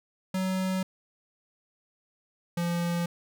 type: tone pair in turn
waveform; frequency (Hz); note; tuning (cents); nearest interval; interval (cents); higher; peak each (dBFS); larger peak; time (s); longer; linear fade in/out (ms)
square; 187.5 / 172.06; F#3 / F3; +23 / -26; minor second; 149; first; -27; neither; 0.34-0.83 / 2.57-3.06; neither; 5
effects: none